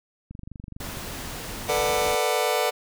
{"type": "click train", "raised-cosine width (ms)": 5, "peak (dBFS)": -26, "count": 17, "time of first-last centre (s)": [0.31, 0.971], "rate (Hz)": 24.2}
{"type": "noise", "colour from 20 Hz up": "pink", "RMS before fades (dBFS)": -35, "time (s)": [0.8, 2.15], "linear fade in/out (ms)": 5}
{"type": "chord", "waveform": "sawtooth", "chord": "B minor seventh", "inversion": "third", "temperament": "just", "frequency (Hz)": [444.5, 493.9, 592.7, 740.8], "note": ["A4", "B4", "D5", "F#5"], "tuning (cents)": [18, 0, 16, 2], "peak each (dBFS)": -23, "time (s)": [1.68, 2.71], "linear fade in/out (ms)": 20}
{"effects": []}